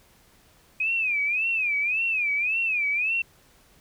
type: tone with vibrato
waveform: sine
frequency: 2489 Hz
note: D#7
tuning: in tune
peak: -22 dBFS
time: 0.8-3.22 s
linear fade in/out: 5 ms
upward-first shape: sine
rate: 1.8 Hz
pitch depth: 160 cents each way
effects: pink hiss -58 dBFS RMS until 3.8 s